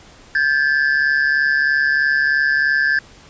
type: tone pair together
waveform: triangle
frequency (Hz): 1582.9 / 1726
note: G6 / A6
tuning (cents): +16 / -34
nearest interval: minor second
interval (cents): 150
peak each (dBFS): -15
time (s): 0.35-2.99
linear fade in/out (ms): 2
effects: pink hiss -45 dBFS RMS until 3.29 s + resampled to 16000 Hz

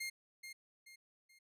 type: tone with echo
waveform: sawtooth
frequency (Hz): 2124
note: C7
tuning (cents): +25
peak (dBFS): -36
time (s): 0-0.1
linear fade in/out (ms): 10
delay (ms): 430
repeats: 3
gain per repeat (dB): -8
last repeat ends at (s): 1.39
effects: resampled to 32000 Hz

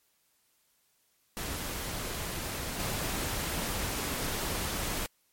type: noise with level steps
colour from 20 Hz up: pink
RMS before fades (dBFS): -36 / -33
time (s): 1.37-5.06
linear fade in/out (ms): 0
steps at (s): 2.79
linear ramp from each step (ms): 10
effects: white hiss -71 dBFS RMS until 5.32 s + MP3 64 kbps

